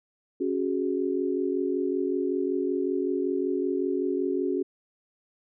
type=chord; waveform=sine; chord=C# suspended fourth; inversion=none; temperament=equal; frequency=277.2 / 370 / 415.3 Hz; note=C#4 / F#4 / G#4; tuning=0 / 0 / 0 cents; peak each=-29 / -27 / -31 dBFS; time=0.4-4.63 s; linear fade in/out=10 ms; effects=none